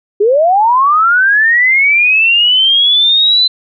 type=linear sweep; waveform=sine; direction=up; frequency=389.1 to 4057 Hz; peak=-6 dBFS; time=0.2-3.48 s; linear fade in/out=10 ms; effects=none